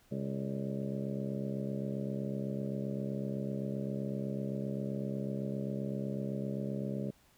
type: harmonic tone with a mistuned harmonic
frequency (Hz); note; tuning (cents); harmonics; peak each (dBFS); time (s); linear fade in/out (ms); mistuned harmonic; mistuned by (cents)
67.8; C#2; -38; 2 / 3 / 4 / 5 / 6 / 7 / 8 / 9; -39 / -37 / -45 / -47 / -44 / -49 / -45 / -49; 0.11-7.11; 10; 8; +66
effects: pink hiss -66 dBFS RMS until 7.37 s